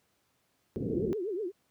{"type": "low-pass noise", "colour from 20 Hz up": "white", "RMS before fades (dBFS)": -32, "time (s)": [0.76, 1.13], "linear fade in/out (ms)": 0, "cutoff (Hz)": 440, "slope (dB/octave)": 48}
{"type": "tone with vibrato", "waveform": "sine", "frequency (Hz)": 392, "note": "G4", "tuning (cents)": 0, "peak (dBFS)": -31, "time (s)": [0.89, 1.52], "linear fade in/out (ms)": 50, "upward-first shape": "triangle", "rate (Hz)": 8.2, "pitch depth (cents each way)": 270}
{"effects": ["pink hiss -73 dBFS RMS until 1.7 s", "high-pass 100 Hz 12 dB/octave"]}